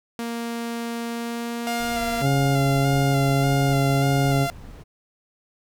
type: tone with pitch glide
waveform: sawtooth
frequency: 233.4 to 236.4 Hz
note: A#3 to A#3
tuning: +2 to +24 cents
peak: -23 dBFS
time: 0.19-2.22 s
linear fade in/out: 0 ms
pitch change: +22 cents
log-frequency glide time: 1.05-1.93 s
type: tone with vibrato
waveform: sawtooth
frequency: 698.5 Hz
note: F5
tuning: in tune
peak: -21 dBFS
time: 1.67-4.5 s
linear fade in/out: 0 ms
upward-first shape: square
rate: 1.7 Hz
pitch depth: 19 cents each way
type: noise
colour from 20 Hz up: brown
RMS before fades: -39 dBFS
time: 1.79-4.84 s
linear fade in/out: 20 ms
type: harmonic tone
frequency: 137.6 Hz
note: C#3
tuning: 12 cents flat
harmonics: 1 / 2 / 3 / 4 / 6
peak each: -19 / -25 / -29 / -31 / -35 dBFS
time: 2.2-4.48 s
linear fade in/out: 50 ms
effects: none